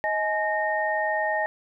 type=tone cluster; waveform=sine; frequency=629 / 845 / 1844 Hz; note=D#5 / G#5 / A#6; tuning=+19 / +30 / -19 cents; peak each=-27 dBFS; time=0.04-1.46 s; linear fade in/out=0 ms; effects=none